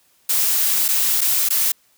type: noise with dropouts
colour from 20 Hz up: blue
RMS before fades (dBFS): -18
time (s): 0.29-1.72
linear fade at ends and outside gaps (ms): 5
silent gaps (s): 0.882-0.886 / 1.209-1.214 / 1.489-1.503
effects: white hiss -59 dBFS RMS until 1.97 s + high-pass 60 Hz 12 dB/octave